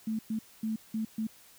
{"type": "tone bursts at uneven times", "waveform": "sine", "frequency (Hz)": 220, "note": "A3", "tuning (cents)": 0, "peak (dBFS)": -29, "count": 5, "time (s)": [[0.07, 0.19], [0.3, 0.39], [0.63, 0.76], [0.94, 1.05], [1.18, 1.27]], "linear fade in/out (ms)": 5, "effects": ["white hiss -57 dBFS RMS until 1.58 s"]}